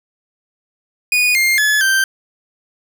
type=tone with pitch steps; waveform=40% pulse; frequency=2467 / 2115 / 1711 / 1565 Hz; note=D#7 / C7 / A6 / G6; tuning=-15 / +18 / -49 / -3 cents; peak=-11 dBFS; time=1.12-2.04 s; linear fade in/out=2 ms; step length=230 ms; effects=none